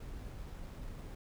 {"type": "noise with sample-and-hold", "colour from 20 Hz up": "brown", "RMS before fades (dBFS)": -45, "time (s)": [0, 1.15], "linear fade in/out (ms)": 5, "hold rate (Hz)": 8820, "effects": []}